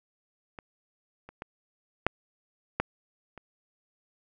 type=clicks; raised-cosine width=0.5 ms; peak=-26 / -30 / -22 / -7 / -10 / -29 dBFS; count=6; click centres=0.588 / 1.29 / 1.421 / 2.066 / 2.8 / 3.377 s; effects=none